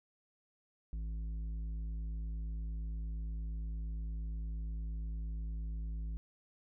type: tone with tanh clipping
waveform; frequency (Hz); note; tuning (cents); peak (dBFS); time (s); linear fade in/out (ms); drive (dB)
sine; 54.3; A1; -22; -38; 0.93-6.17; 0; 8
effects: none